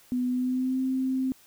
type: tone with pitch glide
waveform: sine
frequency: 249.4 to 261.3 Hz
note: B3 to C4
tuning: +17 to -2 cents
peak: -24 dBFS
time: 0.12-1.32 s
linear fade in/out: 0 ms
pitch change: +81 cents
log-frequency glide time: 0.28-0.81 s
effects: white hiss -57 dBFS RMS until 1.46 s